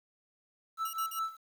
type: tone with tremolo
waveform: triangle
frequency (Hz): 1318.5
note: E6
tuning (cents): 0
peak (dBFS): -28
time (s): 0.77-1.37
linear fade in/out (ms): 50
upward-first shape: sine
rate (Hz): 5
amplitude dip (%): 85
type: tone bursts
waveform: 5% pulse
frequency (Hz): 2866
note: F7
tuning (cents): +44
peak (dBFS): -31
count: 3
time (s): 0.85-1.193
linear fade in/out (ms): 5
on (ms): 83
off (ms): 47
effects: 10-bit